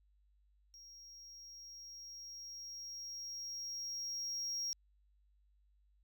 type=tone with level ramp; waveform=triangle; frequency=5600 Hz; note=F8; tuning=4 cents sharp; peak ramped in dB=-53 to -35 dBFS; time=0.74-4.73 s; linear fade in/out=0 ms; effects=added 50 Hz sine -68 dBFS peak until 6.03 s